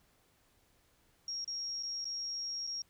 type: tone with dropouts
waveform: sine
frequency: 5588 Hz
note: F8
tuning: in tune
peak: -36 dBFS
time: 1.28-2.82 s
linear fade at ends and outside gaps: 2 ms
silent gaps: 1.445-1.477 / 1.827-1.832 / 2.045-2.053 / 2.669-2.673 s
effects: pink hiss -70 dBFS RMS until 2.89 s